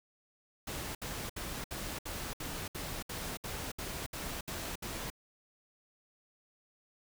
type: noise bursts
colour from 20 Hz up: pink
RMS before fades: -40 dBFS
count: 13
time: 0.67-5.102 s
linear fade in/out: 5 ms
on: 280 ms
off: 66 ms
effects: none